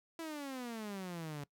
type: exponential sweep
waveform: sawtooth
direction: down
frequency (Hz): 333.6 to 140.7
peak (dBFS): -37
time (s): 0.19-1.44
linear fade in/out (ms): 2
effects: noise-tail reverb RT60 0.1 s tail -21 dB re dry